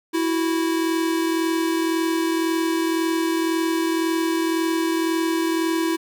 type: tone pair together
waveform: square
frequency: 328.1 / 370 Hz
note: E4 / F#4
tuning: -8 / 0 cents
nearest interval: major second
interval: 208 cents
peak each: -21 / -28 dBFS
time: 0.13-5.97 s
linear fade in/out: 20 ms
effects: none